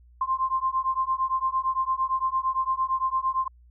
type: beating tone pair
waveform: sine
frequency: 1046.5 / 1055.3 Hz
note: C6 / C6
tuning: 0 / +14 cents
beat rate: 8.8 Hz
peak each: -26 dBFS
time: 0.21-3.48 s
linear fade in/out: 5 ms
effects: added 60 Hz sine -51 dBFS peak until 3.7 s